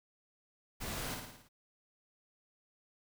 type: noise with echo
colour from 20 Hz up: pink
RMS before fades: -41 dBFS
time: 0.8-1.16 s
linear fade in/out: 20 ms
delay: 55 ms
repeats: 6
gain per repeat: -4 dB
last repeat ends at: 1.49 s
effects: none